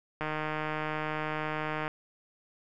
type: click train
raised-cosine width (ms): 0.5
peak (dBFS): -18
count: 258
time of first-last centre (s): 0.21-1.879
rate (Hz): 154
effects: none